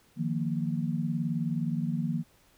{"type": "chord", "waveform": "sine", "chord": "Eb suspended second", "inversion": "none", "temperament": "equal", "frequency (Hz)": [155.56, 174.61, 233.1], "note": ["Eb3", "F3", "Bb3"], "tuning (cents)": [0, 0, 0], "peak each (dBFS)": [-31, -32, -32], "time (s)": [0.16, 2.24], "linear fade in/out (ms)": 50, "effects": ["pink hiss -63 dBFS RMS until 2.57 s"]}